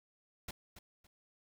pink noise with echo, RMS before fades -43 dBFS, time 0.48-0.51 s, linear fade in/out 5 ms, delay 280 ms, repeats 2, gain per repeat -11 dB, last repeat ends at 1.07 s, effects none

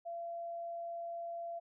sine tone, 681 Hz, F5, 44 cents flat, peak -39 dBFS, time 0.05-1.6 s, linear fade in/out 20 ms, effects none

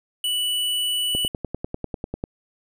square tone, 2960 Hz, F#7, in tune, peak -22 dBFS, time 0.24-1.28 s, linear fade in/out 2 ms
click train, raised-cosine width 2 ms, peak -14 dBFS, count 12, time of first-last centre 1.15-2.239 s, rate 10.1 Hz
effects none

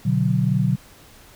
sine chord, B minor, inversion none, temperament equal, 123.47 / 146.83 / 185 Hz, B2 / D3 / F#3, 0 / 0 / 0 cents, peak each -21 dBFS, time 0.05-0.76 s, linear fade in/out 10 ms, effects pink hiss -48 dBFS RMS until 1.35 s

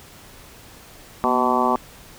harmonic tone with a mistuned harmonic, 126.7 Hz, B2, 45 cents sharp, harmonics 2 / 3 / 4 / 5 / 6 / 7 / 8 / 9, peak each -24 / -26 / -29 / -26 / -25 / -23 / -25 / -23 dBFS, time 1.24-1.76 s, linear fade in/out 0 ms, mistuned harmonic 2, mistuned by -78 cents, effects pink hiss -45 dBFS RMS until 2.18 s

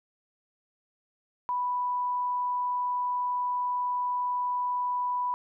sine tone, 987.8 Hz, B5, in tune, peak -26 dBFS, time 1.49-5.34 s, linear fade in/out 0 ms, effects none

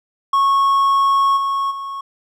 triangle tone with level steps, 1100 Hz, C#6, 14 cents flat, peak -10 / -15 / -23 dBFS, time 0.33-2.01 s, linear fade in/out 5 ms, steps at 1.36 / 1.7 s, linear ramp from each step 20 ms, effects none

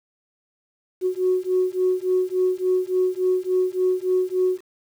sine beating tone pair, 367 / 370.5 Hz, F#4 / F#4, -14 / +2 cents, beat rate 3.5 Hz, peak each -21 dBFS, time 1.01-4.61 s, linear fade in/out 50 ms, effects tanh soft clip ceiling -11 dBFS + 8-bit

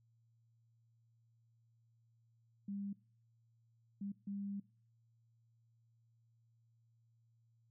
sine tone bursts at uneven times, 200 Hz, G3, 35 cents sharp, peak -40 dBFS, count 3, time 2.68-2.93 / 4.01-4.12 / 4.27-4.6 s, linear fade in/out 5 ms, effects noise-tail reverb RT60 0.4 s tail -21 dB re dry + added 115 Hz sine -70 dBFS peak until 7.7 s

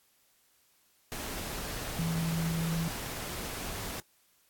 sine tone in noise, 164.81 Hz, E3, in tune, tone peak -29 dBFS, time 1.99-2.88 s, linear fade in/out 0 ms, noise pink, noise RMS -38 dBFS, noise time 1.12-4 s, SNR +6 dB, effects white hiss -68 dBFS RMS until 4.49 s + AAC 64 kbps

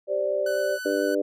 sine chord, G suspended fourth, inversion none, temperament equal, 392 / 523.3 / 587.3 Hz, G4 / C5 / D5, 0 / 0 / 0 cents, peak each -30 / -29 / -24 dBFS, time 0.07-0.79 s, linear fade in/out 50 ms
45% pulse tone with vibrato, 1495 Hz, F#6, 17 cents sharp, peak -32 dBFS, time 0.46-1.15 s, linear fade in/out 5 ms, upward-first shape sine, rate 9.1 Hz, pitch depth 10 cents each way
harmonic tone, 99.2 Hz, G2, 21 cents sharp, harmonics 3 / 4 / 5 / 6, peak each -27 / -27 / -27 / -27 dBFS, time 0.85-1.22 s, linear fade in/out 10 ms
effects none

